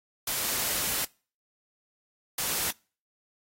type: noise bursts at uneven times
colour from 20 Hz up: white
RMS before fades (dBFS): -29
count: 2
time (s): 0.27-1.05 / 2.38-2.71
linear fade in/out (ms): 5
effects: noise-tail reverb RT60 0.4 s tail -26 dB re dry + AAC 48 kbps